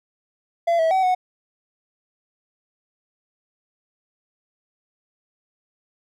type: tone with pitch steps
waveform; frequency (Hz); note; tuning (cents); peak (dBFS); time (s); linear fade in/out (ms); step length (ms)
triangle; 679 / 649 / 758 / 736; F5 / E5 / F#5 / F#5; -49 / -27 / +42 / -9; -14; 0.67-1.15; 10; 120
effects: none